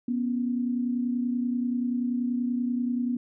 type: tone pair together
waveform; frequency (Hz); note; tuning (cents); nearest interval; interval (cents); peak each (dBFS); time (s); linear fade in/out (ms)
sine; 242.9 / 273.3; B3 / C#4; -29 / -24; major second; 205; -25 / -33; 0.08-3.17; 5
effects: none